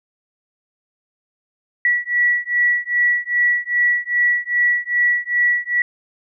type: beating tone pair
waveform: sine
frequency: 1940 / 1942.5 Hz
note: B6 / B6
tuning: -31 / -29 cents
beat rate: 2.5 Hz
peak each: -18 dBFS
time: 1.85-5.82 s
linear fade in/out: 2 ms
effects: none